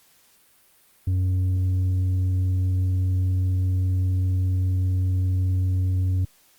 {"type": "tone with tanh clipping", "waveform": "sine", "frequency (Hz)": 92.5, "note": "F#2", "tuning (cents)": 0, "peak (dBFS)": -20, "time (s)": [1.07, 6.25], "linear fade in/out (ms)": 5, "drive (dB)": 4, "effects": ["white hiss -58 dBFS RMS until 6.58 s", "Opus 48 kbps"]}